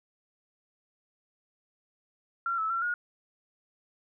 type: tone with pitch steps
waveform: sine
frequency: 1371 / 1305 / 1359 / 1438 Hz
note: F6 / E6 / F6 / F#6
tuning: -32 / -18 / -48 / -50 cents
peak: -27 dBFS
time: 2.46-2.94 s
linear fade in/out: 2 ms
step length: 120 ms
effects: none